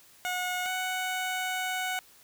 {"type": "tone pair in turn", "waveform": "15% pulse", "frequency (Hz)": [727, 741.8], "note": ["F#5", "F#5"], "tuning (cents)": [-31, 4], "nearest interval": "unison", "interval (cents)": 35, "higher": "second", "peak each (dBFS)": -23, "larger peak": "neither", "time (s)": [[0.25, 0.66], [0.66, 1.99]], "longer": "second", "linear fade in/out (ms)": 0, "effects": ["white hiss -57 dBFS RMS until 2.23 s"]}